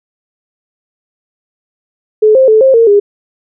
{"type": "tone with pitch steps", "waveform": "sine", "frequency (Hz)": [429.9, 526, 436.1, 531, 458.9, 407.7], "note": ["A4", "C5", "A4", "C5", "A#4", "G#4"], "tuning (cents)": [-40, 9, -15, 25, -27, -32], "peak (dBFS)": -3, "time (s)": [2.22, 3], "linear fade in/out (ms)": 10, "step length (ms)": 130, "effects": []}